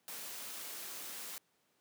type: noise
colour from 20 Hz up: white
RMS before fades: -45 dBFS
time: 0.08-1.38 s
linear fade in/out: 0 ms
effects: pink hiss -75 dBFS RMS until 1.8 s + high-pass 200 Hz 12 dB/octave